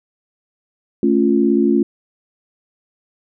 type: chord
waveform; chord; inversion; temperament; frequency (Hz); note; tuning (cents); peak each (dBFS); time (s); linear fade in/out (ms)
sine; A augmented; none; equal; 220 / 277.2 / 349.2; A3 / C#4 / E#4; 0 / 0 / 0; -16; 1.03-1.83; 2
effects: none